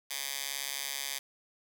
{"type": "tone with high-pass filter", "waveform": "10% pulse", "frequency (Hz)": 138.59, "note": "C#3", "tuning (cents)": 0, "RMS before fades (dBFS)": -37, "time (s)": [0.1, 1.19], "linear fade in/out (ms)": 10, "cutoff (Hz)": 3000, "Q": 0.61, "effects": ["9-bit"]}